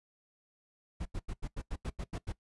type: noise bursts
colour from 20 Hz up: brown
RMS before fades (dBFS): -36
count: 10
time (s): 1-2.324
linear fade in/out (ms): 10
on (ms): 55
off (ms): 86
effects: noise-tail reverb RT60 0.1 s tail -19 dB re dry + resampled to 24000 Hz